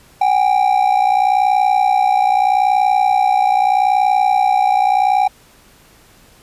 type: ring-modulated tone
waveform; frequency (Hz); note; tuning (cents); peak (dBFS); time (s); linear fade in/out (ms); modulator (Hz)
triangle; 784; G5; 0; -6; 0.21-5.28; 5; 30.4
effects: pink hiss -48 dBFS RMS until 6.42 s + resampled to 32000 Hz